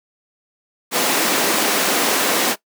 pink high-pass noise, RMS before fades -18 dBFS, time 0.91-2.56 s, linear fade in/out 50 ms, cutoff 250 Hz, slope 24 dB/octave, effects noise-tail reverb RT60 0.1 s tail -18 dB re dry

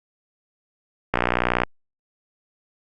click train, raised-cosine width 0.5 ms, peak -3 dBFS, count 31, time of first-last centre 1.14-1.635 s, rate 60.6 Hz, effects Opus 48 kbps

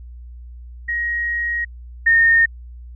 sine tone pair in turn, 1887 / 1834.3 Hz, A#6 / A#6, +21 / -28 cents, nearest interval unison, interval 49 cents, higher first, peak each -19 / -10 dBFS, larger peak second, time 0.88-1.65 / 2.06-2.46 s, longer first, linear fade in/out 10 ms, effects added 60 Hz sine -34 dBFS peak until 2.95 s

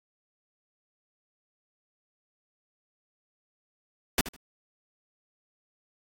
pink noise with echo, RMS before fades -23 dBFS, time 4.18-4.21 s, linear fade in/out 2 ms, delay 77 ms, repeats 2, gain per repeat -14 dB, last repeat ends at 4.364 s, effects AAC 48 kbps

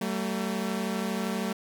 sawtooth tone pair together, 192 / 224.6 Hz, G3 / A3, -36 / +36 cents, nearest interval minor third, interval 272 cents, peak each -27 dBFS, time 0.01-1.53 s, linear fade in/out 5 ms, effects none

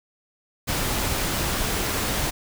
pink noise, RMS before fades -25 dBFS, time 0.67-2.31 s, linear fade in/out 20 ms, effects none

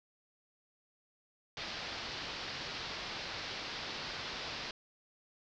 white low-pass noise, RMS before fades -42 dBFS, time 1.57-4.71 s, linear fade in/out 2 ms, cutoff 5100 Hz, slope 48 dB/octave, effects none

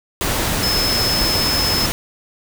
sine tone in noise, 5200 Hz, E8, 24 cents flat, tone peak -18 dBFS, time 0.63-1.86 s, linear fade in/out 0 ms, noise pink, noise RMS -20 dBFS, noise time 0.21-1.92 s, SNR -1 dB, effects none

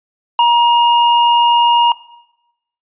square tone, 948 Hz, A#5, 29 cents sharp, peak -8 dBFS, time 0.39-1.92 s, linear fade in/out 2 ms, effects noise-tail reverb RT60 0.9 s tail -19 dB re dry + resampled to 8000 Hz

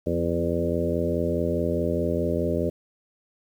harmonic tone with a mistuned harmonic, 84.8 Hz, E2, 50 cents sharp, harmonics 1 / 2 / 3 / 4 / 5 / 6 / 7, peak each -30 / -30 / -30 / -30 / -30 / -30 / -30 dBFS, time 0.06-2.7 s, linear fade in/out 10 ms, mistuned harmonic 3, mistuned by -30 cents, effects 9-bit

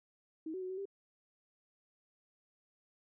sine tone with pitch steps, 317.7 / 374.6 / 369.4 / 376.1 / 394.8 Hz, D#4 / F#4 / F#4 / F#4 / G4, +36 / +21 / -3 / +28 / +12 cents, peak -38 dBFS, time 0.46-0.855 s, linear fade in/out 5 ms, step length 79 ms, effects none

